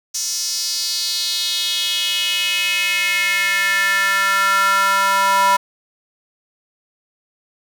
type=tone with high-pass filter sweep; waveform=square; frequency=196 Hz; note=G3; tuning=in tune; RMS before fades=-18 dBFS; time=0.14-5.57 s; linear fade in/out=10 ms; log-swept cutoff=5900 to 1000 Hz; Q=4; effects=none